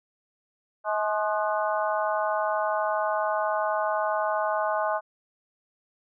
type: harmonic tone with a mistuned harmonic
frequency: 212.2 Hz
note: G#3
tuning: 38 cents sharp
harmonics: 3 / 4 / 5 / 6 / 7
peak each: -27 / -29 / -31 / -33 / -34 dBFS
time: 0.84-5.01 s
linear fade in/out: 50 ms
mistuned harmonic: 6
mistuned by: -67 cents
effects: none